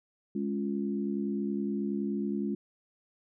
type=chord; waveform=sine; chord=Db major; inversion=second; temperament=equal; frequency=207.7 / 277.2 / 349.2 Hz; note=Ab3 / Db4 / F4; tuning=0 / 0 / 0 cents; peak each=-31 / -35 / -36 dBFS; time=0.35-2.55 s; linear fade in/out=5 ms; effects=none